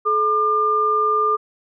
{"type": "tone pair together", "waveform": "sine", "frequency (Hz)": [430.2, 1200], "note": ["A4", "D6"], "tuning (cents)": [-39, 37], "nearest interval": "octave + tritone", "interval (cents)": 1776, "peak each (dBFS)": [-22, -16], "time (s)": [0.05, 1.37], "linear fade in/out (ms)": 20, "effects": []}